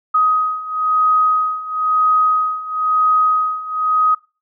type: beating tone pair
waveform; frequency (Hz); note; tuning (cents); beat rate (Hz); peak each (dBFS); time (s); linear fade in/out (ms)
sine; 1256 / 1257; D#6 / D#6; +16 / +17; 1; -18 / -15; 0.14-4.15; 10
effects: noise-tail reverb RT60 0.3 s tail -21 dB re dry